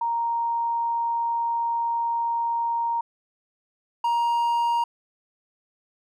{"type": "tone pair in turn", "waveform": ["sine", "triangle"], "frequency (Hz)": [932.3, 940.4], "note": ["A#5", "A#5"], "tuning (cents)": [0, 15], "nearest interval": "unison", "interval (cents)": 15, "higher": "second", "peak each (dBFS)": [-22, -18], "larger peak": "second", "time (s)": [[0.01, 3.01], [4.04, 4.84]], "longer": "first", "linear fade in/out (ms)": 5, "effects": []}